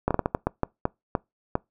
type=slowing click train; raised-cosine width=1 ms; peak=-8 dBFS; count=11; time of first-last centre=0.08-1.554 s; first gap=27 ms; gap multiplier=1.35; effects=noise-tail reverb RT60 0.2 s tail -25 dB re dry